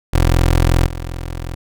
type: tone with level steps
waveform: 20% pulse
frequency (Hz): 42.64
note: F1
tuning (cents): -41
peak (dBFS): -6 / -19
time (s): 0.13-1.55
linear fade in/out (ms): 10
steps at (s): 0.86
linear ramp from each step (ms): 2
effects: none